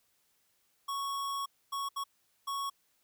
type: tone bursts at uneven times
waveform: square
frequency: 1108.7 Hz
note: C#6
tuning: in tune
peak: -34 dBFS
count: 4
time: 0.88-1.46 / 1.72-1.89 / 1.96-2.04 / 2.47-2.7 s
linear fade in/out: 10 ms
effects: white hiss -73 dBFS RMS until 3.03 s